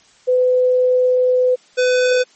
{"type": "tone pair in turn", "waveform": ["sine", "square"], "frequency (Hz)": [504, 502.1], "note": ["B4", "B4"], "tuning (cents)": [35, 29], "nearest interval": "unison", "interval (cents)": 6, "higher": "first", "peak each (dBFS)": [-11, -13], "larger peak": "first", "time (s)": [[0.27, 1.56], [1.77, 2.24]], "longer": "first", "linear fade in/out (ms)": 20, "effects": ["white hiss -51 dBFS RMS until 2.35 s", "MP3 32 kbps"]}